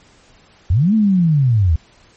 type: linear two-way sweep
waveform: sine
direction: up then down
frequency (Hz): 73.42 to 224.9 to 73.42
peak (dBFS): -10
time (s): 0.7-1.76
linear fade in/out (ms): 5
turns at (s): 0.94
effects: pink hiss -50 dBFS RMS until 2.16 s + MP3 32 kbps